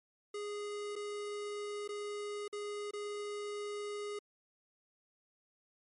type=tone with dropouts; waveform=square; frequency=413.1 Hz; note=G#4; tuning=9 cents flat; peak=-39 dBFS; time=0.34-4.19 s; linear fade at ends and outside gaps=5 ms; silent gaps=0.956-0.961 / 1.878-1.889 / 2.48-2.527 / 2.91-2.934 s; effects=MP3 48 kbps